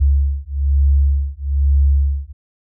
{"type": "beating tone pair", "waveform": "sine", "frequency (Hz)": [69.3, 70.4], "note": ["C#2", "C#2"], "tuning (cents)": [0, 27], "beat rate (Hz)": 1.1, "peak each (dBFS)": -15, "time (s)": [0, 2.33], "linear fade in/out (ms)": 20, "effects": []}